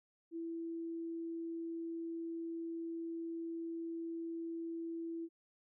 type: tone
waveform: sine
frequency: 331.9 Hz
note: E4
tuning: 12 cents sharp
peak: -39 dBFS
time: 0.31-5.29 s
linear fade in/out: 50 ms
effects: none